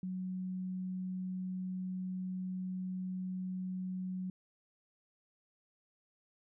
sine tone, 185 Hz, F#3, in tune, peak -36 dBFS, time 0.03-4.3 s, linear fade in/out 2 ms, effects none

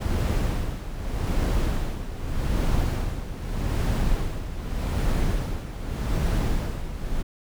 brown noise with tremolo, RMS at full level -22 dBFS, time 0-7.23 s, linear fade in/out 20 ms, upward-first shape sine, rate 0.83 Hz, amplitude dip 70%, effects none

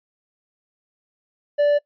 triangle tone, 583 Hz, D5, 13 cents flat, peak -12 dBFS, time 1.58-1.79 s, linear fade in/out 20 ms, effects noise-tail reverb RT60 0.1 s tail -21 dB re dry + resampled to 11025 Hz

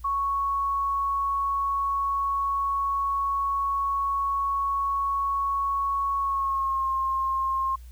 sine tone with pitch glide, 1108.7 to 1066.6 Hz, C#6 to C6, 0 to +33 cents, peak -23 dBFS, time 0.04-7.76 s, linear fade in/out 10 ms, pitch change -67 cents, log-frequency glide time 6.18-6.9 s, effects added 60 Hz sine -41 dBFS peak until 7.91 s + white hiss -60 dBFS RMS until 7.91 s

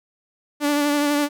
sawtooth tone with vibrato, 291.2 Hz, D4, 15 cents flat, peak -14 dBFS, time 0.6-1.29 s, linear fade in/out 50 ms, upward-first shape triangle, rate 12 Hz, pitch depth 30 cents each way, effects none

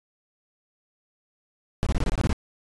brown noise bursts, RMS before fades -22 dBFS, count 9, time 1.83-2.329 s, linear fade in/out 0 ms, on 35 ms, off 23 ms, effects resampled to 22050 Hz

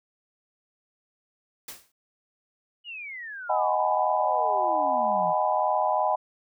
white noise with exponential decay, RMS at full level -35 dBFS, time 1.68-1.92 s, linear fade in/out 5 ms, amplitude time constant 52 ms
sine exponential sweep, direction down, 2958 to 160 Hz, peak -35 dBFS, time 2.84-5.34 s, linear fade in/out 50 ms
sine chord, G# minor seventh, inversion second, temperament just, 623 / 747.5 / 830.6 / 996.7 Hz, D#5 / F#5 / G#5 / B5, +2 / +17 / 0 / +16 cents, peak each -27 dBFS, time 3.49-6.16 s, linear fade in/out 10 ms
effects none

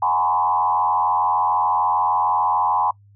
sine tone with frequency modulation, 922 Hz, A#5, 19 cents flat, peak -16 dBFS, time 0.02-2.91 s, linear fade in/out 5 ms, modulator 86.7 Hz, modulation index 1.7, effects noise-tail reverb RT60 0.1 s tail -23 dB re dry + added 101 Hz sine -48 dBFS peak until 3.15 s

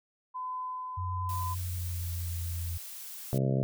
sine tone with tremolo, 1014 Hz, B5, 45 cents sharp, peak -33 dBFS, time 0.34-1.55 s, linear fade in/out 20 ms, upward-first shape sine, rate 1.2 Hz, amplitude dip 30%
sine tone with pitch glide, 91 to 84.91 Hz, F#2 to F2, -28 to -48 cents, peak -32 dBFS, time 0.97-2.78 s, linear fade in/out 10 ms, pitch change -120 cents, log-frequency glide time 1.27-2.44 s
blue noise, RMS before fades -43 dBFS, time 1.29-3.38 s, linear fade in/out 2 ms
harmonic tone, 66.6 Hz, C2, 31 cents sharp, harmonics 2 / 3 / 4 / 5 / 6 / 7 / 8 / 9 / 10, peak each -27 / -33 / -38 / -40 / -37 / -41 / -40 / -39 / -43 dBFS, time 3.33-3.63 s, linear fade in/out 0 ms
effects none

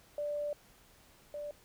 sine tone pair in turn, 587.3 / 587.3 Hz, D5 / D5, 0 / 0 cents, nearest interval unison, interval 0 cents, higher neither, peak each -33 / -38 dBFS, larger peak first, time 0.18-0.53 / 1.34-1.51 s, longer first, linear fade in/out 2 ms, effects pink hiss -62 dBFS RMS until 1.64 s

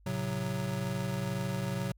square chord, F# diminished, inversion first, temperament just, 111 / 133.2 / 185 Hz, A2 / C3 / F#3, +16 / +31 / 0 cents, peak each -39 / -36 / -36 dBFS, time 0.06-1.92 s, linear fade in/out 5 ms, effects added 50 Hz sine -57 dBFS peak until 1.97 s

